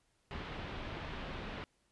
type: low-pass noise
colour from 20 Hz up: pink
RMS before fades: -43 dBFS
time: 0.31-1.64 s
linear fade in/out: 0 ms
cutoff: 3500 Hz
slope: 24 dB/octave
effects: pink hiss -75 dBFS RMS until 1.91 s + resampled to 24000 Hz